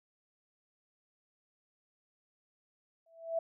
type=tone with exponential growth; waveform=sine; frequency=660 Hz; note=E5; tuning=2 cents sharp; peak=-27 dBFS; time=3.06-3.39 s; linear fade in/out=5 ms; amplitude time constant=71 ms; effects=none